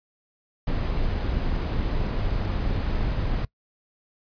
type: noise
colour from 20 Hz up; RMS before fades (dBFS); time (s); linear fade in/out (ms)
brown; -25; 0.67-3.45; 5
effects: noise-tail reverb RT60 0.1 s tail -23 dB re dry + resampled to 11025 Hz